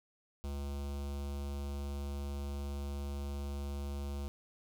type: tone with notch filter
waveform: square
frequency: 70.6 Hz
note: C#2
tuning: 32 cents sharp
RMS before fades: -39 dBFS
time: 0.44-4.28 s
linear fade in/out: 0 ms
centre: 1800 Hz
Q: 1.3
effects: none